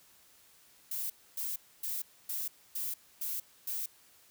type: noise bursts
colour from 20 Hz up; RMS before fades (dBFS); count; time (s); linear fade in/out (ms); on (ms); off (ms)
violet; -36; 7; 0.91-3.86; 5; 190; 270
effects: white hiss -62 dBFS RMS until 4.3 s